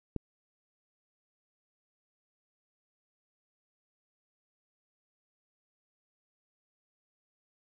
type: click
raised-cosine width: 3 ms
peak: -20 dBFS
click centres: 0.163 s
effects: none